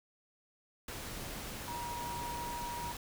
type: tone in noise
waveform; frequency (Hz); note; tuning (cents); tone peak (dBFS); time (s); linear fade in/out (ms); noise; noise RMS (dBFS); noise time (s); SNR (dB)
sine; 954; A#5; +40; -39; 1.68-2.92; 2; pink; -43; 0.88-2.97; +1
effects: none